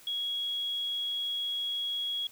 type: tone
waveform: sine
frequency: 3322 Hz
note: G#7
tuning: in tune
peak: -30 dBFS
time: 0.07-2.27 s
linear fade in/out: 2 ms
effects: white hiss -55 dBFS RMS until 2.31 s